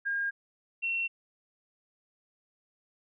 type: tone pair in turn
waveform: sine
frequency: 1617 / 2719 Hz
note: G#6 / F7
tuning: -47 / -47 cents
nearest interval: major sixth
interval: 900 cents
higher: second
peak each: -28 dBFS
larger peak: neither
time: 0.05-0.31 / 0.82-1.08 s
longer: neither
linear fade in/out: 20 ms
effects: none